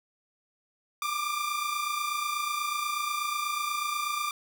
sawtooth tone pair together, 1174.7 / 1202.9 Hz, D6 / D6, 0 / +41 cents, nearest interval unison, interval 41 cents, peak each -28 / -28 dBFS, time 1.02-4.31 s, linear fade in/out 2 ms, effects none

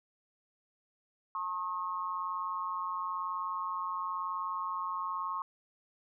sine tone with amplitude modulation, 1081 Hz, C#6, 44 cents flat, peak -29 dBFS, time 1.35-5.42 s, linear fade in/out 2 ms, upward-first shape sine, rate 181 Hz, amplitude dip 85%, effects none

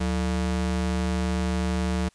square ring-modulated tone, 129.3 Hz, C3, 20 cents flat, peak -21 dBFS, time 0-2.09 s, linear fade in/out 10 ms, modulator 55.7 Hz, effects white hiss -62 dBFS RMS until 2.14 s + resampled to 22050 Hz

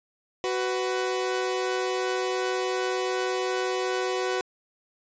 sawtooth tone pair together, 372.6 / 497.7 Hz, F#4 / B4, +12 / +13 cents, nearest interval perfect fourth, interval 501 cents, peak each -23 / -26 dBFS, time 0.44-4.41 s, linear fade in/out 0 ms, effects resampled to 16000 Hz

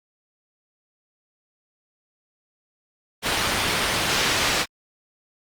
white low-pass noise, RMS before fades -22 dBFS, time 3.22-4.66 s, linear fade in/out 50 ms, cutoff 4200 Hz, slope 12 dB/octave, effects Opus 32 kbps

